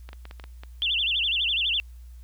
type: clicks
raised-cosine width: 0.3 ms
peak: -26 dBFS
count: 7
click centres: 0.09 / 0.131 / 0.254 / 0.311 / 0.398 / 0.44 / 0.635 s
type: tone with vibrato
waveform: sine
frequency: 3087 Hz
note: G7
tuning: 27 cents flat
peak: -22 dBFS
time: 0.82-1.8 s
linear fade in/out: 0 ms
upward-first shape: sine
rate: 12 Hz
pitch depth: 250 cents each way
effects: added 60 Hz sine -41 dBFS peak until 2.23 s + white hiss -64 dBFS RMS until 2.23 s